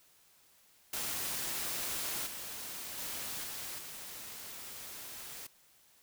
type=noise with level steps; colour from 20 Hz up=white; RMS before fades=-37 / -43 / -40 / -42 / -46 dBFS; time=0.93-5.47 s; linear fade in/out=5 ms; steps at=2.26 / 2.97 / 3.43 / 3.78 s; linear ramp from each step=10 ms; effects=white hiss -65 dBFS RMS until 6.02 s